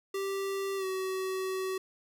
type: tone with pitch glide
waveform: square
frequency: 391.2 to 377.9 Hz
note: G4 to F#4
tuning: -4 to +37 cents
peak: -32 dBFS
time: 0.14-1.78 s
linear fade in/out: 5 ms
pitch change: -59 cents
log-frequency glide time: 0.77-0.85 s
effects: none